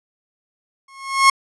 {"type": "tone with exponential growth", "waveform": "30% pulse", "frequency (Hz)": 1086, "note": "C#6", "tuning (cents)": -36, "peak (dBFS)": -4, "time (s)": [0.88, 1.3], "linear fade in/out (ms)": 5, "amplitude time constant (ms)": 90, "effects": ["resampled to 22050 Hz"]}